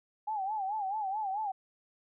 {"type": "tone with vibrato", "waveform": "sine", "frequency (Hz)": 815, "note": "G#5", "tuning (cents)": -33, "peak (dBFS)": -31, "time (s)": [0.27, 1.52], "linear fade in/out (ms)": 10, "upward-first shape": "sine", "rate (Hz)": 4.6, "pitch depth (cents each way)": 130, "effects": []}